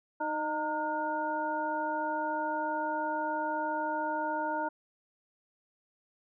sine tone cluster, 310.2 / 613 / 917 / 1436 Hz, D#4 / D#5 / A#5 / F6, -5 / -26 / -29 / +48 cents, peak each -38 / -36 / -32 / -38 dBFS, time 0.2-4.69 s, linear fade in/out 10 ms, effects none

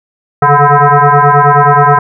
sine tone with frequency modulation, 139.8 Hz, C#3, 15 cents sharp, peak -3 dBFS, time 0.42-1.99 s, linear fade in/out 5 ms, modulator 289 Hz, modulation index 4.5, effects none

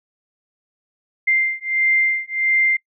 sine beating tone pair, 2093 / 2094.5 Hz, C7 / C7, 0 / +1 cents, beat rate 1.5 Hz, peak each -19 dBFS, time 1.27-2.77 s, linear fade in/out 10 ms, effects noise-tail reverb RT60 0.1 s tail -24 dB re dry

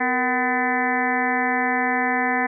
harmonic tone with a mistuned harmonic, 252.3 Hz, B3, 37 cents sharp, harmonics 1 / 2 / 3 / 4 / 5 / 6 / 7 / 8 / 9, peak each -26 / -30 / -24 / -29 / -35 / -33 / -25 / -27 / -36 dBFS, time 0-2.47 s, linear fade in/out 10 ms, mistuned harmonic 2, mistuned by -110 cents, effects none

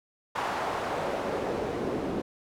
pink noise with band-pass filter sweep, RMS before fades -31 dBFS, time 0.35-2.22 s, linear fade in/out 10 ms, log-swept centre 1000 to 320 Hz, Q 1.4, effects none

